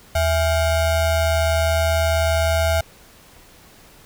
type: ring-modulated tone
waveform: square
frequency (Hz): 370.3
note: F#4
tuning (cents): +1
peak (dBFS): -14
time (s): 0.15-2.81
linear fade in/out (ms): 5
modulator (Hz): 290
effects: pink hiss -48 dBFS RMS until 4.05 s